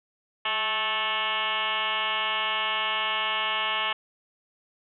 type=tone with frequency modulation; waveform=sine; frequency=1975.5 Hz; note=B6; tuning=in tune; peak=-24 dBFS; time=0.45-3.93 s; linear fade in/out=5 ms; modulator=222 Hz; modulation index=5.4; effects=none